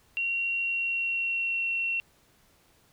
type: tone with pitch glide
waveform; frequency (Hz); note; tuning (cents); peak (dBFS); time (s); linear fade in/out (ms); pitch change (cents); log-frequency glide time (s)
sine; 2747 to 2723; F7 to F7; -29 to -44; -26; 0.17-2; 0; -15; 0.59-1.67
effects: pink hiss -63 dBFS RMS until 2.92 s